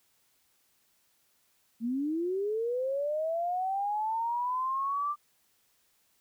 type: linear sweep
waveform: sine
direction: up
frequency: 221.5 to 1188 Hz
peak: -28 dBFS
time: 1.8-5.16 s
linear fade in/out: 50 ms
effects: white hiss -70 dBFS RMS until 6.2 s